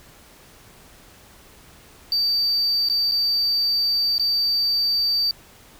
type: tone with dropouts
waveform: triangle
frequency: 4630 Hz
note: D8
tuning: 25 cents flat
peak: -16 dBFS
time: 2.12-5.31 s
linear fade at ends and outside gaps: 1 ms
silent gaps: 2.887-2.898 / 3.113-3.119 / 4.181-4.196 s
effects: tanh soft clip ceiling -13 dBFS + pink hiss -49 dBFS RMS until 5.79 s